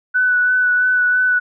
sine tone with vibrato, 1489 Hz, F#6, 11 cents sharp, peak -12 dBFS, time 0.14-1.4 s, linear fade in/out 20 ms, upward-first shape sine, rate 3 Hz, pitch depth 17 cents each way, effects none

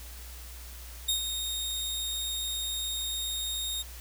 sawtooth tone with ADSR envelope, 3707 Hz, A#7, 10 cents flat, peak -21 dBFS, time 1.08-3.83 s, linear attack 10 ms, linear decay 110 ms, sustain -7 dB, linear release 18 ms, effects added 60 Hz sine -43 dBFS peak until 4 s + white hiss -48 dBFS RMS until 4 s

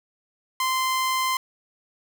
sawtooth tone, 1039 Hz, C6, 12 cents flat, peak -18 dBFS, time 0.6-1.37 s, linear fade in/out 2 ms, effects none

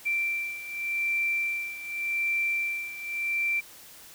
sine beating tone pair, 2349 / 2349.86 Hz, D7 / D7, 0 / 0 cents, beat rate 0.86 Hz, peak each -28 / -32 dBFS, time 0.05-3.61 s, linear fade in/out 20 ms, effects white hiss -49 dBFS RMS until 4.14 s

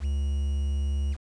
triangle tone with quantisation, 70.3 Hz, C#2, 25 cents sharp, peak -22 dBFS, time 0-1.17 s, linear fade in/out 50 ms, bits 8, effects resampled to 22050 Hz

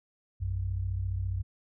sine tone pair together, 59.15 / 93.9 Hz, A#1 / F#2, +26 / +26 cents, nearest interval minor sixth, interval 800 cents, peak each -34 / -30 dBFS, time 0.4-1.43 s, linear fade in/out 20 ms, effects none

